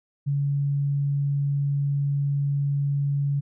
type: tone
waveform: sine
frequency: 141.5 Hz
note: C#3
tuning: 36 cents sharp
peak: -21 dBFS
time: 0.26-3.41 s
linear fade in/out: 20 ms
effects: none